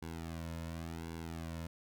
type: tone with flanger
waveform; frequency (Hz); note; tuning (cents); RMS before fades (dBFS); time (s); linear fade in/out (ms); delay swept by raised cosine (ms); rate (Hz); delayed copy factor
sawtooth; 82.41; E2; 0; -43; 0.02-1.67; 5; 1.6 to 2.59; 0.91; -1
effects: none